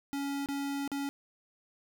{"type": "tone with dropouts", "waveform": "square", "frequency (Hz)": 280, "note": "C#4", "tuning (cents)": 18, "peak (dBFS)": -33, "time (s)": [0.13, 1.09], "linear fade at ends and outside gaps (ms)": 0, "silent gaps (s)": [[0.46, 0.487], [0.877, 0.917]], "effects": []}